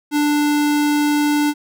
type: tone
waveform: square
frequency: 294.7 Hz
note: D4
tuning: 6 cents sharp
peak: -15 dBFS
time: 0.11-1.54 s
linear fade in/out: 50 ms
effects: none